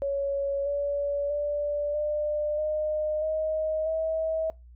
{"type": "tone with pitch steps", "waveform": "sine", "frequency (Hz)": [558, 571, 584.4, 598, 612, 626.3, 641], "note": ["C#5", "D5", "D5", "D5", "D#5", "D#5", "E5"], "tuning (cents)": [11, -49, -9, 31, -29, 11, -49], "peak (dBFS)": -25, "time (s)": [0.02, 4.5], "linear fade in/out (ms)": 0, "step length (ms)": 640, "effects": ["noise-tail reverb RT60 0.2 s tail -21 dB re dry", "added 60 Hz sine -47 dBFS peak until 4.75 s"]}